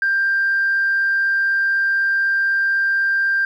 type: tone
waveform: sine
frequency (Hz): 1586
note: G6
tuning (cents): +20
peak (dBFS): -14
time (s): 0.02-3.45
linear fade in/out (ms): 2
effects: tanh soft clip ceiling -11 dBFS + 9-bit